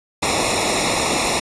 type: noise with comb filter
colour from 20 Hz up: pink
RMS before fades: -19 dBFS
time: 0.22-1.4 s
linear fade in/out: 10 ms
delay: 0.64 ms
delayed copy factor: -0.9
effects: resampled to 22050 Hz